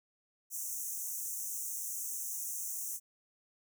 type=high-pass noise; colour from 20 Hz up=pink; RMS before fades=-39 dBFS; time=0.5-3 s; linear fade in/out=50 ms; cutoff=5900 Hz; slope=96 dB/octave; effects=none